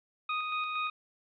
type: tone with tremolo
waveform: 25% pulse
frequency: 1244.5 Hz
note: D#6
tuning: in tune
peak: -26 dBFS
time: 0.29-0.9 s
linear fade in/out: 5 ms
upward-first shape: square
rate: 4.3 Hz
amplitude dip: 30%
effects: resampled to 11025 Hz + 11-bit